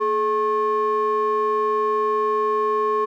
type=ring-modulated tone; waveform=triangle; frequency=329.6 Hz; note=E4; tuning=in tune; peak=-13 dBFS; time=0-3.06 s; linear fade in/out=20 ms; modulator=755 Hz; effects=none